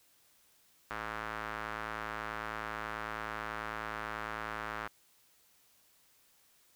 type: tone with band-pass filter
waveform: square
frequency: 54.6 Hz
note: A1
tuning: 13 cents flat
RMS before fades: -40 dBFS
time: 0.9-4.88 s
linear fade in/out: 10 ms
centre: 1400 Hz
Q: 2
effects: white hiss -67 dBFS RMS until 6.75 s